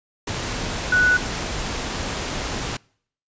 sine tone in noise, 1480 Hz, F#6, in tune, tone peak -14 dBFS, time 0.92-1.17 s, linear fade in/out 5 ms, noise pink, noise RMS -27 dBFS, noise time 0.27-2.77 s, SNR +10 dB, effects noise-tail reverb RT60 0.6 s tail -26 dB re dry + resampled to 16000 Hz

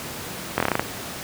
slowing click train, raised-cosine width 0.5 ms, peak -4 dBFS, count 8, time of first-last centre 0.58-0.795 s, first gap 22 ms, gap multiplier 1.11, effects pink hiss -33 dBFS RMS until 1.23 s + high-pass 100 Hz 12 dB/octave

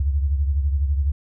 sine beating tone pair, 69.8 / 81.8 Hz, C#2 / E2, +13 / -13 cents, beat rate 12 Hz, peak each -18 / -27 dBFS, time 0-1.12 s, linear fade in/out 5 ms, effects none

